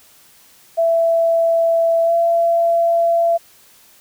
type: tone with pitch glide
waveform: sine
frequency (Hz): 665 to 675.8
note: E5 to E5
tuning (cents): +15 to +43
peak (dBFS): -12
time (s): 0.77-3.38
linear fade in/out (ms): 20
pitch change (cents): +28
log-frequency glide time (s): 2.04-2.13
effects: white hiss -49 dBFS RMS until 4 s